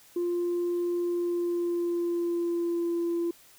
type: tone with pitch glide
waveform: sine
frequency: 349.2 to 341 Hz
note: F4 to F4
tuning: 0 to -41 cents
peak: -24 dBFS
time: 0.16-3.31 s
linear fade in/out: 5 ms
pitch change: -41 cents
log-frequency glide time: 1.02-2.94 s
effects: tanh soft clip ceiling -23 dBFS + white hiss -56 dBFS RMS until 3.58 s